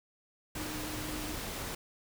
sine tone in noise, 305.8 Hz, D#4, 30 cents flat, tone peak -41 dBFS, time 0.56-1.35 s, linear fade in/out 5 ms, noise pink, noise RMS -39 dBFS, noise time 0.55-1.75 s, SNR -5 dB, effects none

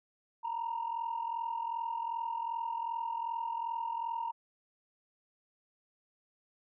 sine tone pair together, 918 / 960.6 Hz, A#5 / B5, -27 / -48 cents, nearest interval minor second, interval 79 cents, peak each -34 / -37 dBFS, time 0.43-4.32 s, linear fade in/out 20 ms, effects tanh soft clip ceiling -28 dBFS

